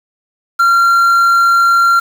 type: tone with quantisation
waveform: triangle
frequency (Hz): 1377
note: F6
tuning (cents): -25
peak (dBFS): -5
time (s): 0.59-2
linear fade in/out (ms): 10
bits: 5
effects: none